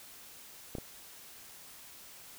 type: clicks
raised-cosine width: 2 ms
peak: -24 / -26 dBFS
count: 2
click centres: 0.752 / 0.784 s
effects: white hiss -52 dBFS RMS until 2.38 s